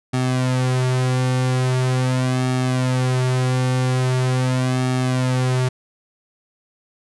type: tone with flanger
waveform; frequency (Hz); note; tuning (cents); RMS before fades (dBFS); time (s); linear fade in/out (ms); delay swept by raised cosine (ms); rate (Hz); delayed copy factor
sawtooth; 127.9; C3; -39; -19; 0.13-5.69; 10; 2 to 4.8; 0.42; -0.75
effects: resampled to 24000 Hz